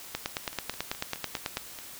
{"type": "two click trains", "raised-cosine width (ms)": 0.2, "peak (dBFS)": [-24, -12], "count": [7, 14], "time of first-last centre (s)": [[0.53, 1.788], [0.15, 1.571]], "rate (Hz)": [4.77, 9.15], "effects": ["white hiss -45 dBFS RMS until 1.99 s"]}